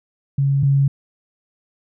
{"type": "tone pair in turn", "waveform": "sine", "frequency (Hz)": [138.59, 138.59], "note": ["C#3", "C#3"], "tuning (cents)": [0, 0], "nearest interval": "unison", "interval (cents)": 0, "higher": "neither", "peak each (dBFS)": [-14, -12], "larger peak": "second", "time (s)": [[0.38, 0.63], [0.63, 0.88]], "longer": "neither", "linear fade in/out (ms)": 5, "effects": []}